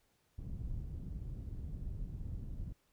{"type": "low-pass noise", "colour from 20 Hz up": "pink", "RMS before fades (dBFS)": -42, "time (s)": [0.38, 2.73], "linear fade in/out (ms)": 10, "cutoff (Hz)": 130, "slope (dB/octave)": 12, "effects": ["pink hiss -75 dBFS RMS until 2.92 s"]}